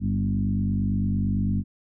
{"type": "tone with frequency modulation", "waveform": "sine", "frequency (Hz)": 146.83, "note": "D3", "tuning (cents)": 0, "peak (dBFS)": -21, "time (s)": [0, 1.64], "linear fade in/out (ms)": 50, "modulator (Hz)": 48.9, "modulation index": 2, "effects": []}